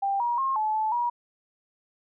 sine tone with pitch steps, 791 / 954 / 1071 / 862 / 869 / 959 Hz, G5 / A#5 / C6 / A5 / A5 / A#5, +15 / +40 / +40 / -36 / -22 / +49 cents, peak -23 dBFS, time 0.02-1.1 s, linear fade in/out 10 ms, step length 180 ms, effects none

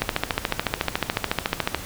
click train, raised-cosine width 0.3 ms, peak -4 dBFS, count 25, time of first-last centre 0.02-1.747 s, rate 13.9 Hz, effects pink hiss -36 dBFS RMS until 1.85 s

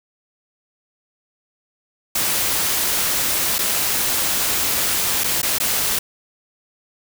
white noise with dropouts, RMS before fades -20 dBFS, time 2.15-5.99 s, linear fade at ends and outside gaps 5 ms, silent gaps 3.584-3.588 / 5.237-5.241 / 5.418-5.429 / 5.585-5.6 s, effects none

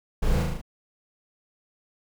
brown noise with echo, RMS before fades -24 dBFS, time 0.22-0.43 s, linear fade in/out 10 ms, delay 37 ms, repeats 5, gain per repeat -2 dB, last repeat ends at 0.615 s, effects none

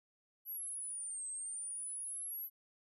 sine linear two-way sweep, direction down then up, 11820 to 8190 to 11820 Hz, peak -40 dBFS, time 0.45-2.5 s, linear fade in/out 50 ms, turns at 1.27 s, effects none

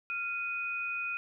sine tone pair together, 1390.5 / 2489 Hz, F6 / D#7, -8 / 0 cents, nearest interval minor seventh, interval 1008 cents, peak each -38 / -33 dBFS, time 0.1-1.17 s, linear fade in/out 0 ms, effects none

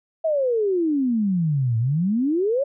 sine exponential two-way sweep, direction down then up, 661 to 110 to 579 Hz, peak -18 dBFS, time 0.24-2.64 s, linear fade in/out 10 ms, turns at 1.78 s, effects none

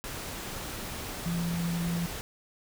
sine tone in noise, 170.5 Hz, F3, 41 cents flat, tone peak -28 dBFS, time 1.26-2.06 s, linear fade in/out 0 ms, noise pink, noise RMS -38 dBFS, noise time 0.04-2.21 s, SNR +7 dB, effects none

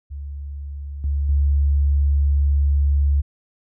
sine tone with level steps, 71 Hz, C#2, 42 cents sharp, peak -28 / -18 / -14 dBFS, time 0.1-3.22 s, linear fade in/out 20 ms, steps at 1.04 / 1.29 s, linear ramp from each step 2 ms, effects none

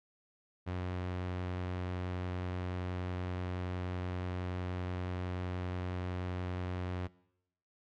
sawtooth tone, 90.6 Hz, F#2, 36 cents flat, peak -31 dBFS, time 0.66-7.08 s, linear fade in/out 20 ms, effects noise-tail reverb RT60 0.8 s tail -21 dB re dry + low-pass 3000 Hz 12 dB/octave

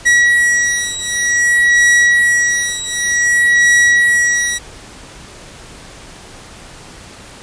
45% pulse beating tone pair, 1924 / 1924.54 Hz, B6 / B6, -46 / -45 cents, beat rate 0.54 Hz, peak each -13 dBFS, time 0.05-4.59 s, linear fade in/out 20 ms, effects pink hiss -36 dBFS RMS until 7.42 s + resampled to 22050 Hz

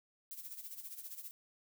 violet noise with tremolo, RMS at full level -45 dBFS, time 0.31-1.31 s, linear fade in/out 0 ms, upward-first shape sine, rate 15 Hz, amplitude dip 70%, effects none

